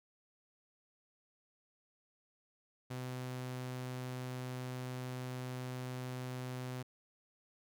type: tone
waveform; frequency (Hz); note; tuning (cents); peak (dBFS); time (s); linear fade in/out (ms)
sawtooth; 127; B2; +49; -36; 2.9-6.83; 10
effects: none